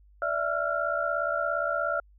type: tone cluster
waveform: sine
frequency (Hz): 584 / 662 / 1353 / 1410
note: D5 / E5 / E6 / F6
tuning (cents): -10 / +7 / +45 / +16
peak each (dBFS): -31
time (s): 0.22-2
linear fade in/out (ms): 2
effects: added 50 Hz sine -54 dBFS peak until 2.18 s